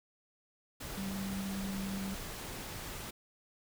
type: tone in noise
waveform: sine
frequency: 194.4 Hz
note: G3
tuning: 14 cents flat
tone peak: -36 dBFS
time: 0.97-2.15 s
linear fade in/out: 10 ms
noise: pink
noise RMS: -43 dBFS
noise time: 0.8-3.11 s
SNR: +4 dB
effects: none